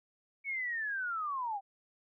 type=linear sweep; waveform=sine; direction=down; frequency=2241 to 761 Hz; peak=-33 dBFS; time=0.44-1.61 s; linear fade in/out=50 ms; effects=none